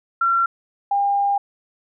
sine tone pair in turn, 1364 / 803.3 Hz, F6 / G5, -41 / +42 cents, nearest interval major sixth, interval 917 cents, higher first, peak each -15 / -16 dBFS, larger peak first, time 0.21-0.46 / 0.91-1.38 s, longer second, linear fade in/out 5 ms, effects none

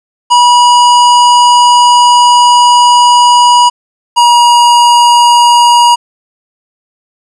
square tone pair in turn, 970 / 956.6 Hz, B5 / A#5, -31 / +44 cents, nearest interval unison, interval 25 cents, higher first, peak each -3 dBFS, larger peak neither, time 0.3-3.7 / 4.16-5.96 s, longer first, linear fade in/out 20 ms, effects resampled to 22050 Hz + 7-bit

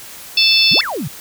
harmonic tone, 880 Hz, A5, in tune, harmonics 3 / 4 / 5 / 6, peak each -15 / -15 / -15 / -15 dBFS, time 0.37-0.81 s, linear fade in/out 5 ms
sine exponential two-way sweep, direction up then down, 116.54 to 2295 to 116.54 Hz, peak -20 dBFS, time 0.71-1.08 s, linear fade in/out 5 ms, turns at 0.82 s
effects white hiss -35 dBFS RMS until 1.2 s

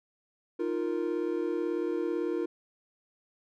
triangle chord, Eb suspended second, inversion none, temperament equal, 311.1 / 349.2 / 466.2 Hz, Eb4 / F4 / Bb4, 0 / 0 / 0 cents, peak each -32 / -29 / -32 dBFS, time 0.59-2.46 s, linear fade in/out 10 ms, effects none

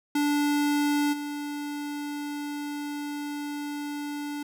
square tone with level steps, 291.5 Hz, D4, 13 cents flat, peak -23 / -32 dBFS, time 0.15-4.43 s, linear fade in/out 5 ms, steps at 1.12 s, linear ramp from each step 20 ms, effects none

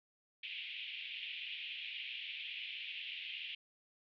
pink band-pass noise, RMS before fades -45 dBFS, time 0.43-3.55 s, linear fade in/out 5 ms, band 2400 to 3300 Hz, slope 48 dB/octave, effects none

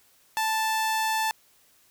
sawtooth tone, 880 Hz, A5, in tune, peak -20 dBFS, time 0.37-1.31 s, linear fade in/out 0 ms, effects white hiss -61 dBFS RMS until 1.9 s

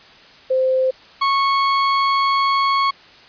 sine / 40% pulse tone pair in turn, 520 / 1101.8 Hz, C5 / C#6, -11 / -11 cents, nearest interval octave + minor second, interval 1300 cents, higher second, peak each -14 dBFS, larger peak neither, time 0.5-0.91 / 1.21-2.91 s, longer second, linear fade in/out 10 ms, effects white hiss -45 dBFS RMS until 3.28 s + resampled to 11025 Hz

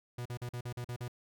45% pulse tone bursts, 121.6 Hz, B2, 26 cents flat, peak -37 dBFS, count 8, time 0.18-1.081 s, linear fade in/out 5 ms, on 75 ms, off 43 ms, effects none

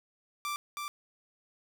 sawtooth tone with echo, 1174.7 Hz, D6, in tune, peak -29 dBFS, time 0.45-0.56 s, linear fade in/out 0 ms, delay 320 ms, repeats 1, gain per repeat -3 dB, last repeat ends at 0.88 s, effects none

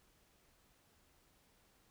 silence, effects pink hiss -71 dBFS RMS until 1.9 s

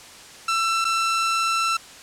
sawtooth tone with dropouts, 1338 Hz, E6, 25 cents sharp, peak -16 dBFS, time 0.48-1.77 s, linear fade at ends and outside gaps 5 ms, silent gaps 0.845-0.85 s, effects white hiss -43 dBFS RMS until 2.02 s + low-pass 8000 Hz 12 dB/octave

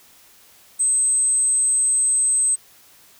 sine tone, 8230 Hz, C9, 30 cents flat, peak -14 dBFS, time 0.79-2.56 s, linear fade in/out 20 ms, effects tanh soft clip ceiling -13 dBFS + white hiss -51 dBFS RMS until 3.19 s

